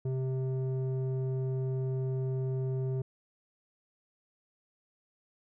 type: tone with low-pass filter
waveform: square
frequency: 130.81 Hz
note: C3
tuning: in tune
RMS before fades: -32 dBFS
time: 0.05-3.02 s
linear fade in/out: 5 ms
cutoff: 410 Hz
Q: 1.3
effects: none